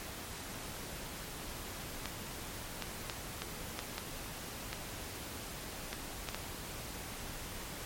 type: clicks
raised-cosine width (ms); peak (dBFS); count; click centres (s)
0.2; -19; 10; 2.057 / 2.823 / 3.098 / 3.42 / 3.791 / 3.981 / 4.73 / 5.93 / 6.288 / 6.346
effects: pink hiss -44 dBFS RMS until 7.85 s + MP3 64 kbps